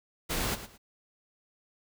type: noise with echo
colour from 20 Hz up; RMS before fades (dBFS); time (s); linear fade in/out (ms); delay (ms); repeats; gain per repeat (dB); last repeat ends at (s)
pink; -31; 0.29-0.56; 20; 110; 2; -12; 0.78
effects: none